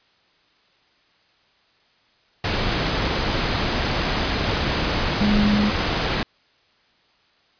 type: tone in noise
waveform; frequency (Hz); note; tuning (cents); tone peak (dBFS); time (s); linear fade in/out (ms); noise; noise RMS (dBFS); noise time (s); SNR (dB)
sine; 207.7; G#3; 0; -17; 5.21-5.7; 2; pink; -22; 2.44-6.23; +2
effects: white hiss -60 dBFS RMS until 7.59 s + resampled to 11025 Hz